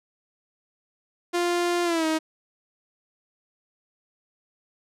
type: tone with pitch glide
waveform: sawtooth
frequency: 349.2 to 316.5 Hz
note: F4 to D#4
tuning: 0 to +30 cents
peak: -18 dBFS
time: 1.33-2.19 s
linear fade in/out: 20 ms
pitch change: -170 cents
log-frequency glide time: 1.84-2.06 s
effects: low-pass 10000 Hz 12 dB/octave